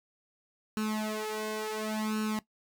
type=tone with flanger; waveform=sawtooth; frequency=215.6 Hz; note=A3; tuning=35 cents flat; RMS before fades=-33 dBFS; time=0.77-2.39 s; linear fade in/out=0 ms; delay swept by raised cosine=0.72 to 2.72 ms; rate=0.7 Hz; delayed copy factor=+1; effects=noise-tail reverb RT60 0.1 s tail -17 dB re dry